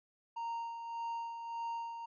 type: tone with tremolo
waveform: triangle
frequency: 927 Hz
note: A#5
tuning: 10 cents flat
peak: -34 dBFS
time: 0.36-2.06 s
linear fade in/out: 10 ms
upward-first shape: sine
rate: 1.7 Hz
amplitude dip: 50%
effects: resampled to 16000 Hz